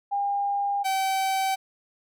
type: tone pair in turn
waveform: sine / 45% pulse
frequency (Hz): 805 / 769.3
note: G5 / G5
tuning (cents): +46 / -33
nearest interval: minor second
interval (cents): 79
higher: first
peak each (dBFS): -23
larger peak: neither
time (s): 0.11-0.84 / 0.84-1.56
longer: first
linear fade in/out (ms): 20
effects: none